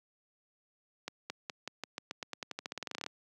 accelerating click train, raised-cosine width 0.2 ms, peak -20 dBFS, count 23, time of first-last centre 1.08-3.063 s, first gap 220 ms, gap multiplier 0.9, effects high-pass 200 Hz 12 dB/octave

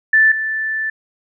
sine tone pair in turn, 1760 / 1760 Hz, A6 / A6, 0 / 0 cents, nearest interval unison, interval 0 cents, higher neither, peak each -8 / -18 dBFS, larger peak first, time 0.13-0.32 / 0.32-0.9 s, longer second, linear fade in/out 5 ms, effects none

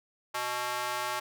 square tone with high-pass filter, 123.47 Hz, B2, in tune, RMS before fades -33 dBFS, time 0.34-1.2 s, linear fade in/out 10 ms, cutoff 930 Hz, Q 1.5, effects none

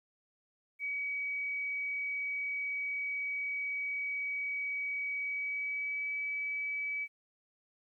sine tone with pitch glide, 2269 to 2289 Hz, C#7 to D7, +40 to -45 cents, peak -33 dBFS, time 0.79-7.08 s, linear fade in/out 50 ms, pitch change +15 cents, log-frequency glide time 5.18-6.09 s, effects 12-bit

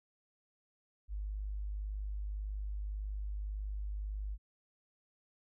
sine tone, 50.9 Hz, G#1, 34 cents flat, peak -36 dBFS, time 1.08-4.38 s, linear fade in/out 50 ms, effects none

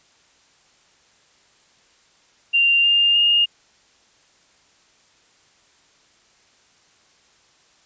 sine tone with pitch steps, 2781 / 2808 / 2836 Hz, F7 / F7 / F7, -8 / +9 / +26 cents, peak -13 dBFS, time 2.53-3.46 s, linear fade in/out 20 ms, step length 310 ms, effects white hiss -57 dBFS RMS until 7.85 s + resampled to 16000 Hz

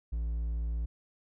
triangle tone with hard clipping, 57.3 Hz, A#1, 29 cents flat, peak -31 dBFS, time 0.12-0.86 s, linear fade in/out 10 ms, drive 6 dB, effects none

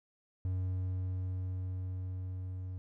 triangle tone with level ramp, 92.5 Hz, F#2, in tune, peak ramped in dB -29 to -36 dBFS, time 0.45-2.78 s, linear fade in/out 0 ms, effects none

